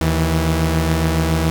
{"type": "tone pair together", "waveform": "sawtooth", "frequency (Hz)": [77.91, 163], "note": ["D#2", "E3"], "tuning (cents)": [3, -19], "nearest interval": "octave + minor second", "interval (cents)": 1278, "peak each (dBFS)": -14, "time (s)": [0.01, 1.5], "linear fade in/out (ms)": 0, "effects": ["7-bit"]}